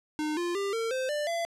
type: tone with pitch steps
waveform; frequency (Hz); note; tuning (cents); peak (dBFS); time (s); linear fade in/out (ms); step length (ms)
square; 305 / 348.3 / 397.8 / 454.4 / 518.9 / 592.6 / 676.8; D#4 / F4 / G4 / A#4 / C5 / D5 / E5; -34 / -5 / +25 / -44 / -14 / +15 / +45; -29; 0.19-1.45; 0; 180
effects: low-pass 9000 Hz 12 dB/octave